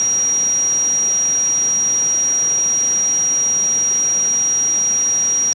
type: tone in noise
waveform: sine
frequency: 5720 Hz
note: F8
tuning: 41 cents sharp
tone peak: -13 dBFS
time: 0-5.53 s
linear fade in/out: 0 ms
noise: pink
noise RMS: -31 dBFS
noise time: 0-5.53 s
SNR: +15 dB
effects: high-pass 150 Hz 12 dB/octave + low-pass 9000 Hz 12 dB/octave